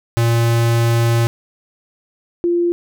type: tone pair in turn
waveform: square / sine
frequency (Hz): 116.54 / 346.2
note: A#2 / F4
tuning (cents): 0 / -15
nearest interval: octave + perfect fifth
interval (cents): 1885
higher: second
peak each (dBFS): -13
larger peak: neither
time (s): 0.17-1.27 / 2.44-2.72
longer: first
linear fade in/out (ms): 0
effects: none